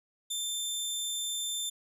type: tone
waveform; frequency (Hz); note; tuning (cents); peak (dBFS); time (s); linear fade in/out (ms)
20% pulse; 3564; A7; +22; -26; 0.3-1.7; 10
effects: none